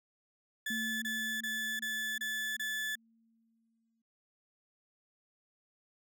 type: tone bursts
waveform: 35% pulse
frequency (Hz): 1732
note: A6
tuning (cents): -28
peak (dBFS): -32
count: 6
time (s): 0.66-2.955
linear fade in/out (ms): 5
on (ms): 360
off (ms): 27
type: tone with exponential decay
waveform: sine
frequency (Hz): 226.8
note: A#3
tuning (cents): -47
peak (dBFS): -37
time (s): 0.7-4.02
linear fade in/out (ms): 5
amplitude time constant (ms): 720
effects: none